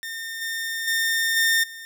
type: tone with level steps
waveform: sawtooth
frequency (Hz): 1817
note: A#6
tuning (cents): -45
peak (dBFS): -27 / -23 / -17 / -14 / -33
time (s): 0.03-1.85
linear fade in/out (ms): 0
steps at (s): 0.41 / 0.87 / 1.36 / 1.63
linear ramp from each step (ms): 10
effects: none